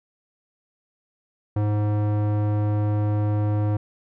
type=tone with low-pass filter; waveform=square; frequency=104.7 Hz; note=G#2; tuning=15 cents sharp; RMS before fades=-22 dBFS; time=1.56-3.77 s; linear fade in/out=5 ms; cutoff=870 Hz; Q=0.71; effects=none